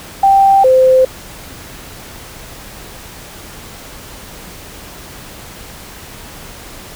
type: tone pair in turn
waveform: sine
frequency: 784 / 518 Hz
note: G5 / C5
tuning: 0 / -17 cents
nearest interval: perfect fifth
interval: 717 cents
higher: first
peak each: -5 dBFS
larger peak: neither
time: 0.23-0.64 / 0.64-1.05 s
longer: neither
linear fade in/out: 5 ms
effects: pink hiss -33 dBFS RMS until 6.95 s